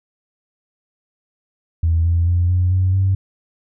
sine tone with pitch steps, 82.41 / 84.92 / 87.51 / 90.18 / 92.93 / 95.76 Hz, E2 / F2 / F2 / F#2 / F#2 / G2, 0 / -48 / +4 / -44 / +8 / -40 cents, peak -12 dBFS, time 1.83-3.15 s, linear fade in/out 5 ms, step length 220 ms, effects tanh soft clip ceiling -8 dBFS

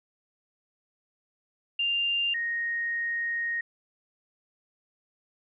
sine tone pair in turn, 2794 / 1865.8 Hz, F7 / A#6, 0 / +1 cents, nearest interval perfect fifth, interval 699 cents, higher first, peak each -24 / -27 dBFS, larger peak first, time 1.79-2.34 / 2.34-3.61 s, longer second, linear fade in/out 5 ms, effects none

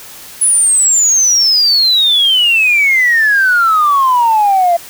sine exponential sweep, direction down, 10230 to 674 Hz, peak -6 dBFS, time 0.41-4.77 s, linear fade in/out 10 ms, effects tanh soft clip ceiling -3 dBFS + white hiss -33 dBFS RMS until 4.89 s

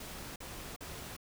pink noise bursts, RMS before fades -45 dBFS, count 3, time 0-1.166 s, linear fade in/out 5 ms, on 360 ms, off 43 ms, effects none

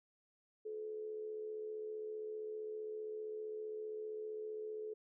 sine tone with amplitude modulation, 430 Hz, A4, 40 cents flat, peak -39 dBFS, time 0.65-4.94 s, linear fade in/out 10 ms, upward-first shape sine, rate 75.3 Hz, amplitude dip 45%, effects none

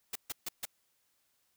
white noise bursts, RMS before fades -37 dBFS, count 4, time 0.13-0.654 s, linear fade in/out 5 ms, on 26 ms, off 140 ms, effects white hiss -75 dBFS RMS until 1.56 s

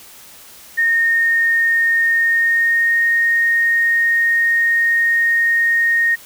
sine tone with pitch glide, 1841 to 1854.9 Hz, A#6 to A#6, -22 to -9 cents, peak -12 dBFS, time 0.77-6.16 s, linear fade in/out 20 ms, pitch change +13 cents, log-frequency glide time 2.19-3 s, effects white hiss -41 dBFS RMS until 6.25 s

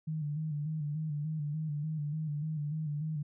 sine tone with vibrato, 151.9 Hz, D#3, 41 cents flat, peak -32 dBFS, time 0.07-3.23 s, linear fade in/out 10 ms, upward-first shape square, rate 3.4 Hz, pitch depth 55 cents each way, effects none

